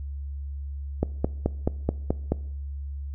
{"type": "click train", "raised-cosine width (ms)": 2, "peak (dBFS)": -9, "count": 7, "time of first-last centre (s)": [1.03, 2.32], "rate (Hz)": 4.65, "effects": ["noise-tail reverb RT60 0.7 s tail -21 dB re dry", "added 70 Hz sine -31 dBFS peak until 3.14 s"]}